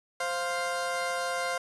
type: tone pair together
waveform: 20% pulse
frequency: 523.3 / 698.5 Hz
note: C5 / F5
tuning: 0 / 0 cents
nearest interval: perfect fourth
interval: 500 cents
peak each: -27 dBFS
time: 0.2-1.58 s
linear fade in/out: 5 ms
effects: resampled to 24000 Hz + 8-bit